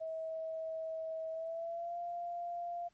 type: tone with pitch glide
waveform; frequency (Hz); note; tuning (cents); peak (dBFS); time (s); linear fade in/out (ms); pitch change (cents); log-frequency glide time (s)
sine; 644 to 694.2; E5 to F5; -41 to -11; -37; 0-2.89; 20; +130; 1.31-1.98
effects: pink hiss -75 dBFS RMS until 2.93 s + MP3 32 kbps